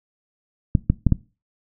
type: clicks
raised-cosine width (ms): 5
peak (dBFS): -3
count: 4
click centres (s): 0.752 / 0.9 / 1.067 / 1.123
effects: noise-tail reverb RT60 0.3 s tail -20 dB re dry